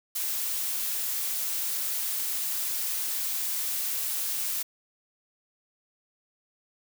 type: noise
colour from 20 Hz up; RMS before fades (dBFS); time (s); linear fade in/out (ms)
blue; -30; 0.15-4.63; 10
effects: none